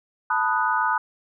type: chord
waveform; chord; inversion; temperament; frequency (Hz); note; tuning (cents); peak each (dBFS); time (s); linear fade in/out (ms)
sine; B dominant seventh; third; equal; 880 / 987.8 / 1244.5 / 1480; A5 / B5 / D#6 / F#6; 0 / 0 / 0 / 0; -25; 0.3-0.98; 5
effects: none